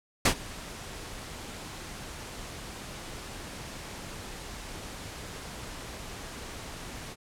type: noise with ADSR envelope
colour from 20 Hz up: pink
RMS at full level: -19 dBFS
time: 0.25-7.16 s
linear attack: 6 ms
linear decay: 84 ms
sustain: -22 dB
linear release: 44 ms
effects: low-pass 10000 Hz 12 dB/octave